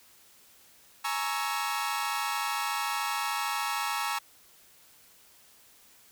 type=chord; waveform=sawtooth; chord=A# half-diminished seventh; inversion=third; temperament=equal with one note detuned; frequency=838.8 / 932.3 / 1108.7 / 1318.5 Hz; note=G#5 / A#5 / C#6 / E6; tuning=+17 / 0 / 0 / 0 cents; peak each=-31 dBFS; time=1.04-4.19 s; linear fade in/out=10 ms; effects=white hiss -58 dBFS RMS until 6.11 s